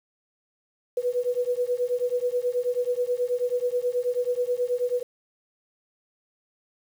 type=beating tone pair; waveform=sine; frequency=487.6 / 496.9 Hz; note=B4 / B4; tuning=-22 / +11 cents; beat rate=9.3 Hz; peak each=-26 dBFS; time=0.97-5.03 s; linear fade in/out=5 ms; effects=8-bit